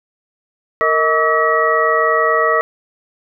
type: tone cluster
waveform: sine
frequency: 461.2 / 631 / 1142 / 1291 / 1917 Hz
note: A#4 / D#5 / D6 / E6 / A#6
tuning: -19 / +24 / -49 / -37 / +48 cents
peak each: -18 dBFS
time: 0.81-2.61 s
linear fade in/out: 0 ms
effects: none